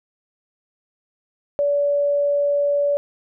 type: tone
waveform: sine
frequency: 574 Hz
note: D5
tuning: 40 cents flat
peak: -16 dBFS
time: 1.59-2.97 s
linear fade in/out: 0 ms
effects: none